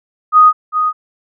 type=tone with echo; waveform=sine; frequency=1244.5 Hz; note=D#6; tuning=in tune; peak=-3 dBFS; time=0.32-0.53 s; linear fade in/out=50 ms; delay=400 ms; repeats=1; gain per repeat=-8 dB; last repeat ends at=0.93 s; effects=none